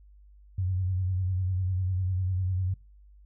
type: tone with vibrato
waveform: sine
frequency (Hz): 92.5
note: F#2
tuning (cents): 0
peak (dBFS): -25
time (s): 0.58-2.74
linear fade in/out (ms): 5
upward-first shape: sine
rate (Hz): 10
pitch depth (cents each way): 53
effects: noise-tail reverb RT60 0.3 s tail -23 dB re dry + added 50 Hz sine -51 dBFS peak until 3.25 s